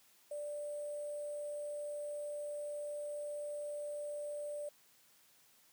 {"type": "tone with sample-and-hold", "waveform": "sine", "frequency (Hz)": 587.3, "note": "D5", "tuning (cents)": 0, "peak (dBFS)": -39, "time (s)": [0.31, 4.69], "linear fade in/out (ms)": 5, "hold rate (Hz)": 8820, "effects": ["white hiss -67 dBFS RMS until 5.72 s", "high-pass 100 Hz 12 dB/octave"]}